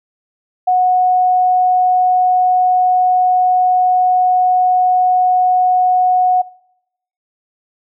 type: tone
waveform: sine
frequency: 733 Hz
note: F#5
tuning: 16 cents flat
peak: -9 dBFS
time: 0.67-6.42 s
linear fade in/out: 10 ms
effects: noise-tail reverb RT60 0.8 s tail -23 dB re dry